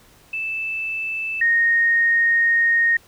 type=tone pair in turn; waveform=sine; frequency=2637 / 1856.6 Hz; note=E7 / A#6; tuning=0 / -7 cents; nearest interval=tritone; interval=607 cents; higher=first; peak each=-23 / -14 dBFS; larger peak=second; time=0.33-1.41 / 1.41-2.97 s; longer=second; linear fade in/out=5 ms; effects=pink hiss -52 dBFS RMS until 3.07 s